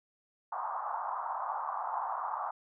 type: band-pass noise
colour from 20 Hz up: pink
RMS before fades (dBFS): -36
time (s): 0.52-2.51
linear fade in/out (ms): 5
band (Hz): 750 to 1200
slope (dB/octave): 48
effects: none